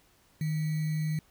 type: tone with sample-and-hold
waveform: sine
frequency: 155.56 Hz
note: D#3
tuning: in tune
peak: -27 dBFS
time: 0.41-1.19 s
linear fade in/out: 2 ms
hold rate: 2100 Hz
effects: pink hiss -64 dBFS RMS until 1.3 s